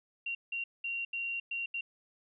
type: tone bursts at uneven times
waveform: sine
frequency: 2757 Hz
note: F7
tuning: 23 cents flat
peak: -33 dBFS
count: 6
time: 0.26-0.35 / 0.52-0.64 / 0.84-1.05 / 1.13-1.4 / 1.51-1.66 / 1.74-1.81 s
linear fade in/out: 5 ms
effects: none